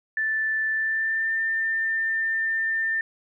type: tone with pitch glide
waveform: sine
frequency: 1760 to 1795.9 Hz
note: A6 to A6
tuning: 0 to +35 cents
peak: -22 dBFS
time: 0.17-3.01 s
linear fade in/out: 2 ms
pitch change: +35 cents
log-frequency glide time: 0.71-1.34 s
effects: none